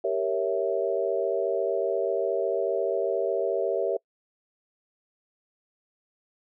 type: chord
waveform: sine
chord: G diminished seventh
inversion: none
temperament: equal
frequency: 392 / 466.2 / 554.4 / 659.3 Hz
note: G4 / Bb4 / Db5 / Fb5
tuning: 0 / 0 / 0 / 0 cents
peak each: -29 dBFS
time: 0.04-3.97 s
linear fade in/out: 5 ms
effects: noise-tail reverb RT60 0.1 s tail -26 dB re dry